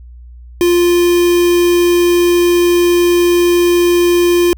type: tone with quantisation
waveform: triangle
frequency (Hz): 349.2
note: F4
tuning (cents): 0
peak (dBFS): -6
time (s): 0.61-4.53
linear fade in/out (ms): 0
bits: 3
effects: added 60 Hz sine -32 dBFS peak until 4.57 s